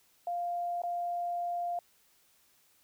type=tone with dropouts; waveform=sine; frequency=698.5 Hz; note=F5; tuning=in tune; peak=-31 dBFS; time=0.27-1.79 s; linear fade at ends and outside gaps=2 ms; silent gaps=0.819-0.835 s; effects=white hiss -67 dBFS RMS until 2.83 s